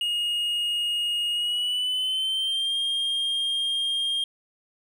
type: tone with pitch glide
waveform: triangle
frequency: 2866 to 3217 Hz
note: F7 to G7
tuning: +44 to +44 cents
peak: -22 dBFS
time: 0.01-4.24 s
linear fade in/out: 2 ms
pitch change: +200 cents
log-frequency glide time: 1.32-2.77 s
effects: none